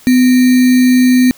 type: tone with sample-and-hold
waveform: sine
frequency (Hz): 252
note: B3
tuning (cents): +35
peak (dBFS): -5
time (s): 0.07-1.31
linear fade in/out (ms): 0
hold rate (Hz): 2100
effects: white hiss -42 dBFS RMS until 1.37 s

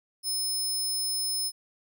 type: tone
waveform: 20% pulse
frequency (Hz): 5200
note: E8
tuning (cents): -24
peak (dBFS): -22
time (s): 0.23-1.52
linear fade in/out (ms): 50
effects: none

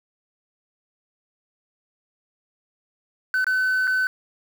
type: tone with dropouts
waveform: sine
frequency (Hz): 1515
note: F#6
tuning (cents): +40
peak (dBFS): -16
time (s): 3.34-4.07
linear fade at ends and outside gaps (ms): 1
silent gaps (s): 3.444-3.467 / 3.872-3.876
effects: tanh soft clip ceiling -18 dBFS + 7-bit

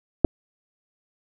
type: clicks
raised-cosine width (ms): 2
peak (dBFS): -3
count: 2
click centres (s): 0.246 / 0.249
effects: none

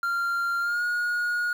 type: tone with pitch glide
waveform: triangle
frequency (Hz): 1387 to 1441.7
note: F6 to F#6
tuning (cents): -12 to -45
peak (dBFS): -22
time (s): 0.03-1.53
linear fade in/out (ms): 2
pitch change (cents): +67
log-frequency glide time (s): 0.6-0.83
effects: 8-bit

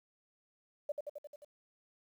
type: tone with echo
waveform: sine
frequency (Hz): 587.3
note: D5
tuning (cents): 0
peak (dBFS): -32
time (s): 0.89-0.92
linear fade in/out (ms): 5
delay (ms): 88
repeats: 6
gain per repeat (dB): -3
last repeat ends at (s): 1.448
effects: 11-bit

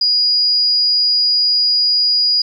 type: tone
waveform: sine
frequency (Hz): 4891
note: D#8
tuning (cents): -31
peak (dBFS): -11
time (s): 0.01-2.42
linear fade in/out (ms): 5
effects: 8-bit

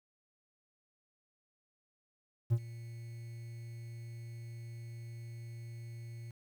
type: tone with ADSR envelope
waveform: triangle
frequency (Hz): 116.54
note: A#2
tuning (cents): 0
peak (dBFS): -21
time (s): 2.5-6.31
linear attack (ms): 26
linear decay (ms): 59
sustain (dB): -20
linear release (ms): 4
effects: 10-bit

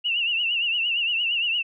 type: tone with vibrato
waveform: sine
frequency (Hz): 2794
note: F7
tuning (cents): 0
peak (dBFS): -21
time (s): 0.04-1.63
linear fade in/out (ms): 20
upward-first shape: triangle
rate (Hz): 8.7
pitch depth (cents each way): 110
effects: none

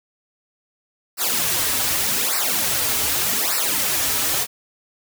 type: noise with flanger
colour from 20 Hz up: white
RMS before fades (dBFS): -21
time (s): 1.17-4.47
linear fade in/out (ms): 50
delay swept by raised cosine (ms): 0.3 to 5.8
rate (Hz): 0.84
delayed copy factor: -0.95
effects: none

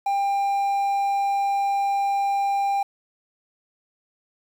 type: tone with quantisation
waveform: triangle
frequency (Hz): 796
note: G5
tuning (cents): +26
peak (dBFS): -18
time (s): 0.06-2.83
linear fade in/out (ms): 5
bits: 8
effects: none

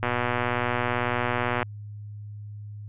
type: click train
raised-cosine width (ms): 0.5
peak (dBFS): -10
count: 196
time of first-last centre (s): 0.03-1.628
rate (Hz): 122
effects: added 104 Hz sine -36 dBFS peak until 2.88 s + resampled to 8000 Hz

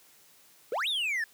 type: exponential two-way sweep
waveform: triangle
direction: up then down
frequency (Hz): 415.3 to 3875 to 1707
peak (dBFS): -26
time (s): 0.72-1.24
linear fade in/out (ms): 2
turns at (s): 0.88
effects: white hiss -59 dBFS RMS until 1.33 s + high-pass 100 Hz 12 dB/octave

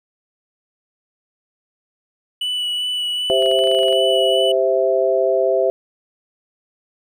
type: tone with vibrato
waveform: triangle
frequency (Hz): 2960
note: F#7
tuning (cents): 0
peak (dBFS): -18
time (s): 2.41-4.52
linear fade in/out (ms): 5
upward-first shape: sine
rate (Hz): 2.6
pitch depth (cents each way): 13
type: chord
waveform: sine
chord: C major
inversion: second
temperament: equal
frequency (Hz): 392 / 523.3 / 659.3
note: G4 / C5 / E5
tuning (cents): 0 / 0 / 0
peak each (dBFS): -19 / -18 / -18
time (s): 3.3-5.7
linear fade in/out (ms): 0
type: clicks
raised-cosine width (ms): 0.3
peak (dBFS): -20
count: 12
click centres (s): 3.424 / 3.46 / 3.514 / 3.59 / 3.639 / 3.673 / 3.715 / 3.748 / 3.789 / 3.832 / 3.883 / 3.927
effects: none

